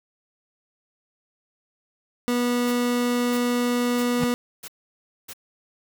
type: tone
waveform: 30% pulse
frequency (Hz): 243.4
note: B3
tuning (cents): -25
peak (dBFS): -18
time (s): 2.28-4.34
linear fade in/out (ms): 0
type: noise bursts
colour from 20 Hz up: white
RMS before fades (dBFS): -37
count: 5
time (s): 2.67-5.335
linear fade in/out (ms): 10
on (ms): 53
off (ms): 600
type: tone with exponential growth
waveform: square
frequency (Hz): 164.2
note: E3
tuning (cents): -6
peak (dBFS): -20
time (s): 4.16-4.24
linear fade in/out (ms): 2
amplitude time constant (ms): 17
effects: none